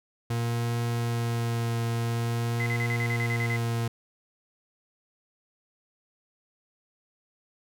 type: tone with vibrato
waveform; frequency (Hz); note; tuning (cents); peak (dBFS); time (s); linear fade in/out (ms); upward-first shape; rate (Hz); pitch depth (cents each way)
40% pulse; 117.2; A#2; +10; -25; 0.3-3.88; 5; triangle; 0.49; 15
type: tone bursts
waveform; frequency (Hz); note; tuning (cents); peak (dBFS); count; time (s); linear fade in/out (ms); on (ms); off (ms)
sine; 2039; C7; -45; -29; 10; 2.6-3.562; 0; 62; 38
effects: none